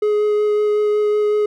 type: tone with vibrato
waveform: triangle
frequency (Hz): 420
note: G#4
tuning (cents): +19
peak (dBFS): -12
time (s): 0.02-1.46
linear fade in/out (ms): 5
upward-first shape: sine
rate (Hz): 5.4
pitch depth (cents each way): 8
effects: none